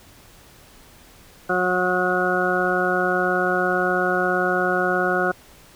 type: harmonic tone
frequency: 181.7 Hz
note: F#3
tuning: 31 cents flat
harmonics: 1 / 2 / 3 / 4 / 6 / 7 / 8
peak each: -29 / -24 / -26 / -25 / -33 / -28 / -23 dBFS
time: 1.49-5.32 s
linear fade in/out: 10 ms
effects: pink hiss -49 dBFS RMS until 5.75 s